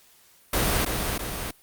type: noise with echo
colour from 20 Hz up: pink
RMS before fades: -23 dBFS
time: 0.53-0.85 s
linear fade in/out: 5 ms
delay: 330 ms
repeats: 2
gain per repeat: -4 dB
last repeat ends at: 1.51 s
effects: white hiss -57 dBFS RMS until 1.62 s + Opus 48 kbps